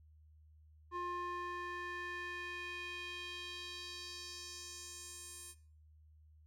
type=tone with band-pass filter sweep; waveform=square; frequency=353.7 Hz; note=F4; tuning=22 cents sharp; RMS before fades=-45 dBFS; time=0.91-5.55 s; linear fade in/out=50 ms; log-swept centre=980 to 9400 Hz; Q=2.2; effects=noise-tail reverb RT60 0.5 s tail -20 dB re dry + added 77 Hz sine -60 dBFS peak until 6.46 s